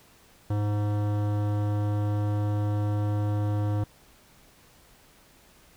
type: tone with hard clipping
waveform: sine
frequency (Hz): 103.83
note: G#2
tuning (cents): 0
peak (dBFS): -26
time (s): 0.5-3.84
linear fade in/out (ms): 5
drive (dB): 17
effects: pink hiss -57 dBFS RMS until 5.76 s